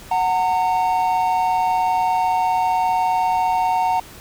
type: tone pair together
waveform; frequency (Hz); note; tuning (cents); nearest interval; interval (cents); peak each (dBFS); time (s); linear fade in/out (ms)
triangle; 740 / 914.8; F#5 / A#5; 0 / -33; major third; 367; -17; 0.11-4; 5
effects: pink hiss -41 dBFS RMS until 4.2 s